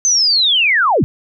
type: linear sweep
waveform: sine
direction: down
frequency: 6272 to 82.41 Hz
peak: -10 dBFS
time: 0.05-1.04 s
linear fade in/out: 0 ms
effects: none